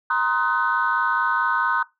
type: chord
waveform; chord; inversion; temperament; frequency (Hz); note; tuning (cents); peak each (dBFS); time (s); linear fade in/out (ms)
sine; C half-diminished seventh; third; just; 941.9 / 1046.5 / 1255.8 / 1507; Bb5 / C6 / Eb6 / Gb6; +18 / 0 / +16 / +31; -24 / -25 / -24 / -22; 0.1-1.83; 5
effects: noise-tail reverb RT60 0.2 s tail -20 dB re dry + tanh soft clip ceiling -10 dBFS